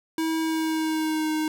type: tone with pitch glide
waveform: square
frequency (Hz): 322.1 to 310.8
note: E4 to D#4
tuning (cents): -40 to -2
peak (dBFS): -24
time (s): 0.18-1.48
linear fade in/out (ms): 2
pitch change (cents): -62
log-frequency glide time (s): 0.4-1.31
effects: none